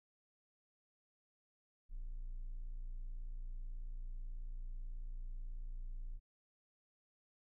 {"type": "tone", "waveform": "triangle", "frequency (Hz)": 29.14, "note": "A#0", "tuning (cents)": 0, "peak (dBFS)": -38, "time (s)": [1.89, 6.2], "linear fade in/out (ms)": 50, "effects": ["tanh soft clip ceiling -37 dBFS"]}